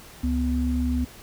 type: tone pair together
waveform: sine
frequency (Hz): 69.9 / 248.4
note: C#2 / B3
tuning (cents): +15 / +10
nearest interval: octave + minor seventh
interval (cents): 2195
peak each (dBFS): -24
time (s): 0.23-1.05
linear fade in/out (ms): 10
effects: pink hiss -46 dBFS RMS until 1.22 s